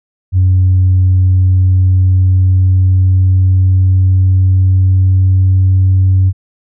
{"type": "tone with pitch glide", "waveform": "sine", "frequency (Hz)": [92.5, 94.17], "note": ["F#2", "F#2"], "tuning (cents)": [0, 31], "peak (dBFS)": -4, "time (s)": [0.32, 6.33], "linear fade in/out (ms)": 50, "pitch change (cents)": 31, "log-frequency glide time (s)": [1.09, 5.97], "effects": ["tanh soft clip ceiling -3 dBFS"]}